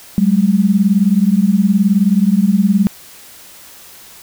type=beating tone pair; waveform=sine; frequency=189.8 / 208.8 Hz; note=F#3 / G#3; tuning=+44 / +10 cents; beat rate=19 Hz; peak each=-12 dBFS; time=0.18-2.87 s; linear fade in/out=0 ms; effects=white hiss -39 dBFS RMS until 4.22 s